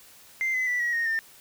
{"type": "tone with pitch steps", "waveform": "sine", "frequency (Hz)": [2085, 2026, 1968, 1912, 1857.5, 1804.6], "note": ["C7", "B6", "B6", "A#6", "A#6", "A6"], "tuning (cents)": [-7, 44, -7, 43, -7, 43], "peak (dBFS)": -22, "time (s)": [0.41, 1.19], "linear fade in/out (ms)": 0, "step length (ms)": 130, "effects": ["tanh soft clip ceiling -21 dBFS", "white hiss -52 dBFS RMS until 1.4 s"]}